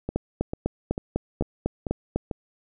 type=two click trains; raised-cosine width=2 ms; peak=-10 / -15 dBFS; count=9 / 6; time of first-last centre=0.16-2.16 / 0.09-2.312 s; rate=4 / 2.25 Hz; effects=none